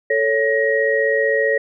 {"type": "tone cluster", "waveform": "sine", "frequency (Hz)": [441.6, 557, 1889], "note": ["A4", "C#5", "A#6"], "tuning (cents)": [6, 8, 22], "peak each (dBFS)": -19, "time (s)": [0.1, 1.58], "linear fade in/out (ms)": 5, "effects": []}